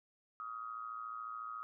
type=tone with amplitude modulation; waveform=sine; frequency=1257 Hz; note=D#6; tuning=17 cents sharp; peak=-38 dBFS; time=0.4-1.63 s; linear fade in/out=0 ms; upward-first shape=sine; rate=114 Hz; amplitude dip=75%; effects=none